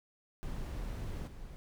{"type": "noise with level steps", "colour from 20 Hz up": "brown", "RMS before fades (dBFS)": [-39, -47], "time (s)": [0.43, 1.56], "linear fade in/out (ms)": 0, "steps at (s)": 1.27, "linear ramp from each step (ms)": 5, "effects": []}